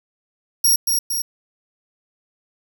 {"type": "tone with echo", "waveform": "10% pulse", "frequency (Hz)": 5610, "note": "F8", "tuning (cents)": 7, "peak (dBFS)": -7, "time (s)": [0.64, 0.76], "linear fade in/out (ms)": 5, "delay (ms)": 230, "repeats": 2, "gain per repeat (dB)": -4, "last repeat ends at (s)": 1.22, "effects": []}